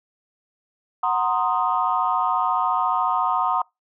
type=chord; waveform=sine; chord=C half-diminished seventh; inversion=second; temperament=equal; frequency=740 / 932.3 / 1046.5 / 1244.5 Hz; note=Gb5 / Bb5 / C6 / Eb6; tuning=0 / 0 / 0 / 0 cents; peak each=-24 dBFS; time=1.03-3.62 s; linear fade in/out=5 ms; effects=noise-tail reverb RT60 0.2 s tail -26 dB re dry + tanh soft clip ceiling -8 dBFS